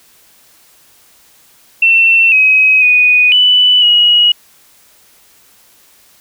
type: tone with pitch steps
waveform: sine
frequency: 2694 / 2538 / 2480 / 2983 / 2903 Hz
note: E7 / D#7 / D#7 / F#7 / F#7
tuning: +37 / +34 / -6 / +13 / -34 cents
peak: -5 dBFS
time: 1.82-4.32 s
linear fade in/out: 5 ms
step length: 500 ms
effects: white hiss -47 dBFS RMS until 6.2 s